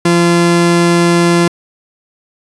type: tone pair together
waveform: 45% pulse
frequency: 171.9 / 343.8 Hz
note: F3 / F4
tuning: -27 / -27 cents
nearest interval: octave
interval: 1200 cents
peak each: -11 dBFS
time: 0.05-1.48 s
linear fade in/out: 5 ms
effects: resampled to 24000 Hz